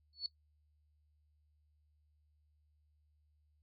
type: tone with exponential growth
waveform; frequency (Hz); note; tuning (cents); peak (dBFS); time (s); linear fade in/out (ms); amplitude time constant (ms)
sine; 4423; C#8; -5; -32; 0.13-0.26; 1; 28
effects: noise-tail reverb RT60 0.1 s tail -17 dB re dry + added 75 Hz sine -70 dBFS peak until 3.62 s